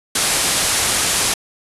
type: low-pass noise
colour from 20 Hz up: white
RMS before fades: -18 dBFS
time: 0.15-1.34 s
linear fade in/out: 5 ms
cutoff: 11000 Hz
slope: 48 dB/octave
effects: resampled to 32000 Hz